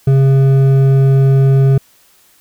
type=tone with hard clipping; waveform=triangle; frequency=135.4 Hz; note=C#3; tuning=40 cents flat; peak=-8 dBFS; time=0.07-1.78 s; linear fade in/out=5 ms; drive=11 dB; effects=white hiss -50 dBFS RMS until 2.4 s